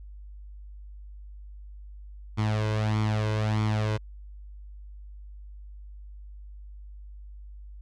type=tone with flanger; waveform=sawtooth; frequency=107.6 Hz; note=A2; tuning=38 cents flat; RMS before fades=-26 dBFS; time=2.37-3.98 s; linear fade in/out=20 ms; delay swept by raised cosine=0.89 to 1.99 ms; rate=1.6 Hz; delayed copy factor=+0.65; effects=added 50 Hz sine -41 dBFS peak until 7.81 s + low-pass 5000 Hz 12 dB/octave